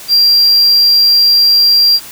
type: tone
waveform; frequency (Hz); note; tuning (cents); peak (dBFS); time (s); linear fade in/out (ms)
triangle; 4749; D8; +18; -4; 0.08-2; 50
effects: white hiss -31 dBFS RMS until 2.11 s